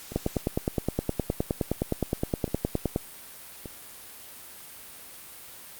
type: two click trains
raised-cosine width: 2 ms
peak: -11 / -24 dBFS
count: 28 / 4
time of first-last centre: 0.16-2.961 / 0.12-3.658 s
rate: 9.64 / 0.848 Hz
effects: white hiss -45 dBFS RMS until 5.79 s + Opus 48 kbps